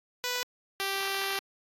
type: tone pair in turn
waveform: 5% pulse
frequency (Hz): 493.9 / 391.3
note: B4 / G4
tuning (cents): 0 / -3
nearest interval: major third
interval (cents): 403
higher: first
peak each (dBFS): -18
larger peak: neither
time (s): 0.24-0.43 / 0.8-1.39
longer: second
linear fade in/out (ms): 0
effects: AAC 64 kbps